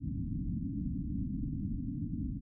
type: low-pass noise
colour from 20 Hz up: white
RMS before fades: -36 dBFS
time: 0-2.41 s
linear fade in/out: 50 ms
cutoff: 290 Hz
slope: 96 dB/octave
effects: none